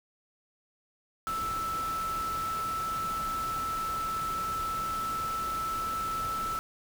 sine tone in noise, 1318.5 Hz, E6, in tune, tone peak -30 dBFS, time 1.27-6.59 s, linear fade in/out 0 ms, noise pink, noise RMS -41 dBFS, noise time 1.27-6.59 s, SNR +8 dB, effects none

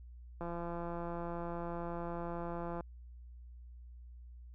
click train, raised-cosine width 1 ms, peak -28 dBFS, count 411, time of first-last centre 0.41-2.808 s, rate 171 Hz, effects added 60 Hz sine -49 dBFS peak until 4.54 s

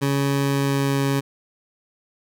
20% pulse tone with pitch glide, 139.4 to 138.12 Hz, C#3 to C#3, +10 to -6 cents, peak -14 dBFS, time 0.01-1.21 s, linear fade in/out 20 ms, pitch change -16 cents, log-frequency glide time 0.4-1.08 s, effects none

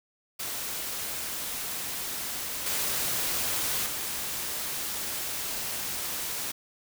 white noise with level steps, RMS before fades -34 / -29 / -33 dBFS, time 0.39-6.52 s, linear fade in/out 10 ms, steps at 2.66 / 3.86 s, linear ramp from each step 2 ms, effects none

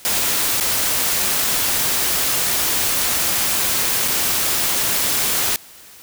white noise with dropouts, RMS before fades -19 dBFS, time 0.05-5.56 s, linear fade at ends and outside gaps 0 ms, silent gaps 0.6-0.608 / 4.078-4.082 s, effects white hiss -43 dBFS RMS until 6.02 s

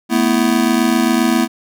square chord, A suspended second, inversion none, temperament just, 220 / 247.5 / 330 Hz, A3 / B3 / E4, 0 / +4 / +2 cents, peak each -18 / -16 / -18 dBFS, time 0.09-1.48 s, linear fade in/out 50 ms, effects none

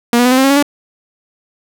sawtooth tone with pitch steps, 237.4 / 244.1 / 250.9 / 258 / 265.2 / 272.7 / 280.4 / 288.2 Hz, A#3 / B3 / B3 / C4 / C4 / C#4 / C#4 / D4, +32 / -20 / +28 / -24 / +23 / -28 / +20 / -33 cents, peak -4 dBFS, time 0.13-0.626 s, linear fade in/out 2 ms, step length 62 ms, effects none

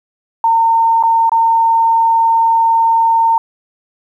sine tone with dropouts, 911 Hz, A#5, 40 cents flat, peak -8 dBFS, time 0.44-3.38 s, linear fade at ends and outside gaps 2 ms, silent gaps 1.027-1.035 / 1.295-1.318 s, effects 8-bit

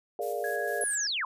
sine chord, Bb dominant seventh, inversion third, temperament equal, 415.3 / 466.2 / 587.3 / 698.5 Hz, Ab4 / Bb4 / D5 / F5, 0 / 0 / 0 / 0 cents, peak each -35 dBFS, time 0.19-0.84 s, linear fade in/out 2 ms
violet noise with tremolo, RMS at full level -42 dBFS, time 0.21-0.97 s, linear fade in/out 20 ms, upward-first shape square, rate 4.3 Hz, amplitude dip 45%
sine tone, 1661.2 Hz, G#6, in tune, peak -33 dBFS, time 0.44-1.07 s, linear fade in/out 2 ms
sine linear sweep, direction down, 11000 to 918 Hz, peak -28 dBFS, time 0.81-1.25 s, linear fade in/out 2 ms
effects resampled to 32000 Hz

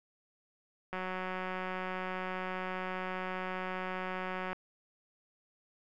click train, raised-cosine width 0.5 ms, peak -23 dBFS, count 667, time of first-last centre 0.93-4.53 s, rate 185 Hz, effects none

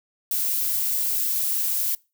violet noise, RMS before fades -24 dBFS, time 0.31-1.95 s, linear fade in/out 2 ms, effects noise-tail reverb RT60 0.3 s tail -25 dB re dry

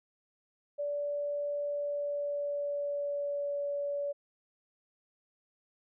sine tone with pitch glide, 579 to 571.7 Hz, D5 to D5, -25 to -47 cents, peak -31 dBFS, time 0.78-4.13 s, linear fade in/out 20 ms, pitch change -22 cents, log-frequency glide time 1.7-3.61 s, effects none

